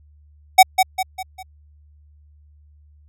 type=tone with echo; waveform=square; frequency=753 Hz; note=F#5; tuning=30 cents sharp; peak=-5 dBFS; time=0.58-0.63 s; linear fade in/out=10 ms; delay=200 ms; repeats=4; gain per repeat=-7 dB; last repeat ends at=1.43 s; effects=added 74 Hz sine -48 dBFS peak until 3.08 s